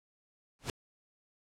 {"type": "noise with exponential growth", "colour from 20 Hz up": "pink", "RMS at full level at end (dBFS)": -31, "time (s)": [0.59, 0.7], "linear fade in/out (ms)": 1, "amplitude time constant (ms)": 22, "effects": ["low-pass 9000 Hz 12 dB/octave"]}